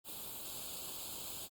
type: noise with comb filter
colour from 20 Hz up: white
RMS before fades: -45 dBFS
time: 0.04-1.49 s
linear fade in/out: 50 ms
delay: 0.26 ms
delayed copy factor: +0.85
effects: Opus 32 kbps